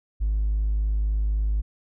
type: tone with hard clipping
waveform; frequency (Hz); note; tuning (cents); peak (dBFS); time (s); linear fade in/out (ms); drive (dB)
sine; 51.91; G#1; 0; -21; 0.2-1.62; 20; 1
effects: none